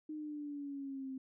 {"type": "exponential sweep", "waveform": "sine", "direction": "down", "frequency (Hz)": [308.9, 261.6], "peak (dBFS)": -40, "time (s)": [0.09, 1.18], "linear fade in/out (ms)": 5, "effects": []}